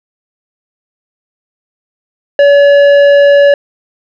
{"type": "tone with tanh clipping", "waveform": "triangle", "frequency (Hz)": 569, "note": "C#5", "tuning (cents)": 45, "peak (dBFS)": -4, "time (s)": [2.39, 3.54], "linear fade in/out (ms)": 2, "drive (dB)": 14, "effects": []}